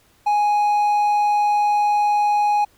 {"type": "tone", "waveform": "triangle", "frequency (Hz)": 830.6, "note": "G#5", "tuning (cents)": 0, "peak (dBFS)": -13, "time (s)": [0.26, 2.65], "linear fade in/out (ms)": 10, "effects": ["pink hiss -57 dBFS RMS until 2.77 s"]}